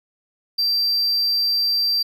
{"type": "tone", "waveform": "triangle", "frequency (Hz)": 4700, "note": "D8", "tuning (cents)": 1, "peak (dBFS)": -16, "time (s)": [0.58, 2.03], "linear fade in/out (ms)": 10, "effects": []}